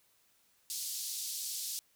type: band-pass noise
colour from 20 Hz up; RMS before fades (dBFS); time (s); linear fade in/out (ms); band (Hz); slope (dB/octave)
pink; -39; 0.7-1.79; 0; 4300 to 15000; 24
effects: white hiss -70 dBFS RMS until 1.95 s